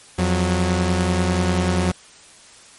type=tone pair together; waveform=sawtooth; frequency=86.32 / 182.9 Hz; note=F2 / F#3; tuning=-20 / -20 cents; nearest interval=octave + minor second; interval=1300 cents; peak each=-16 dBFS; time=0.18-1.92 s; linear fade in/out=10 ms; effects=white hiss -46 dBFS RMS until 2.78 s + MP3 48 kbps